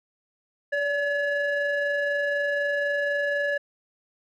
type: ring-modulated tone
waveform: triangle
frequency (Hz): 564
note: C#5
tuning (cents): +30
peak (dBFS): -18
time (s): 0.72-3.58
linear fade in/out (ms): 10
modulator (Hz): 1140
effects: none